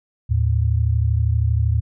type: tone pair together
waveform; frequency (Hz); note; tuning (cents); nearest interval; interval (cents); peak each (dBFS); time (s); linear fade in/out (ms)
sine; 78.1 / 110.77; D#2 / A2; +7 / +12; tritone; 605; -18; 0.29-1.81; 20
effects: none